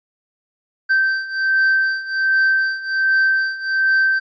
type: beating tone pair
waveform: triangle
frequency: 1555 / 1556.3 Hz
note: G6 / G6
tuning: -14 / -13 cents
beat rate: 1.3 Hz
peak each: -18 / -15 dBFS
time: 0.89-4.2 s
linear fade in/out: 20 ms
effects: resampled to 16000 Hz